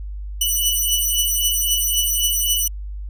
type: beating tone pair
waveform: 10% pulse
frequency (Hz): 2960 / 2963.8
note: F#7 / F#7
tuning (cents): 0 / +2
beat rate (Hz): 3.8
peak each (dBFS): -12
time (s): 0.41-2.68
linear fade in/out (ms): 5
effects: added 50 Hz sine -27 dBFS peak until 3.09 s